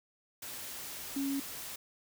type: tone in noise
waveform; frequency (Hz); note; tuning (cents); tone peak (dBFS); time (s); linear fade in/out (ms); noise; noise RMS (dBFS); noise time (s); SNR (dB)
sine; 276; C#4; -7; -31; 1.16-1.4; 5; white; -43; 0.42-1.76; +9
effects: none